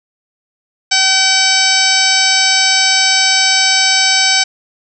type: harmonic tone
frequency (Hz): 765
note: G5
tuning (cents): -42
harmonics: 1 / 2 / 3 / 4 / 5 / 6 / 7 / 8 / 10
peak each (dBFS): -20 / -18 / -17 / -19 / -19 / -16 / -16 / -18 / -21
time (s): 0.91-4.44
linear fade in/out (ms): 10
effects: none